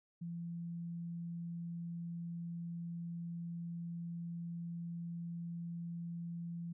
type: tone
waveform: sine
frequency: 170 Hz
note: F3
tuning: 46 cents flat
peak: -40 dBFS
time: 0.21-6.73 s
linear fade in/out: 10 ms
effects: none